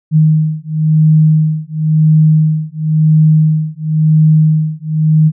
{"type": "beating tone pair", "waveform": "sine", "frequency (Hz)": [155.4, 156.36], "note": ["D#3", "D#3"], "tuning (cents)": [-2, 9], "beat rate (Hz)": 0.96, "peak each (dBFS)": -10, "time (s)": [0.11, 5.32], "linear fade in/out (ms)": 50, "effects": []}